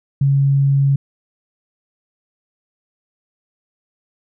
sine tone, 138.59 Hz, C#3, in tune, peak -11 dBFS, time 0.21-0.96 s, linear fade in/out 5 ms, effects none

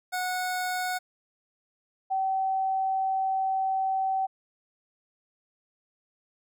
25% pulse / sine tone pair in turn, 733 / 766.5 Hz, F#5 / G5, -16 / -39 cents, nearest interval minor second, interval 77 cents, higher second, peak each -24 dBFS, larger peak neither, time 0.12-0.99 / 2.1-4.27 s, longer second, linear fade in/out 20 ms, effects none

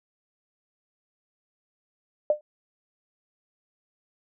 sine tone with exponential decay, 600 Hz, D5, 37 cents sharp, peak -14 dBFS, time 2.3-2.41 s, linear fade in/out 2 ms, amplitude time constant 23 ms, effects none

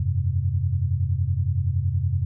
sine chord, F suspended second, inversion none, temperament equal, 87.31 / 98 / 130.81 Hz, F2 / G2 / C3, 0 / 0 / 0 cents, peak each -24 / -24 / -26 dBFS, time 0-2.25 s, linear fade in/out 5 ms, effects none

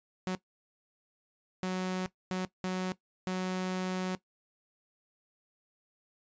sawtooth tone bursts at uneven times, 185 Hz, F#3, in tune, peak -27 dBFS, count 5, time 0.27-0.35 / 1.63-2.06 / 2.31-2.45 / 2.64-2.92 / 3.27-4.15 s, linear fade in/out 0 ms, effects noise-tail reverb RT60 0.1 s tail -17 dB re dry + resampled to 16000 Hz

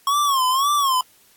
square tone with vibrato, 1091 Hz, C#6, 28 cents flat, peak -17 dBFS, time 0.07-1.01 s, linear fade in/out 2 ms, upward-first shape sine, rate 1.9 Hz, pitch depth 130 cents each way, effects white hiss -55 dBFS RMS until 1.36 s + AAC 64 kbps

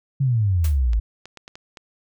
sine exponential sweep, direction down, 141.6 to 51.6 Hz, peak -16 dBFS, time 0.2-1 s, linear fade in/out 10 ms
white noise with exponential decay, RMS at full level -30 dBFS, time 0.64-0.8 s, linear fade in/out 5 ms, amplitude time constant 33 ms
clicks, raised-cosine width 0.2 ms, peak -22 dBFS, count 6, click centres 0.933 / 1.256 / 1.373 / 1.479 / 1.555 / 1.772 s
effects none

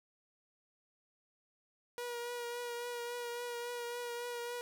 sawtooth tone with vibrato, 480 Hz, B4, 49 cents flat, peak -35 dBFS, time 1.98-4.61 s, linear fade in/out 0 ms, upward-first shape triangle, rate 3.6 Hz, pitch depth 25 cents each way, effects none

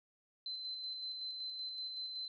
sine tone with tremolo, 4063 Hz, B7, 48 cents sharp, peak -39 dBFS, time 0.46-2.28 s, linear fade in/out 2 ms, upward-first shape square, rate 5.3 Hz, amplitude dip 30%, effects none

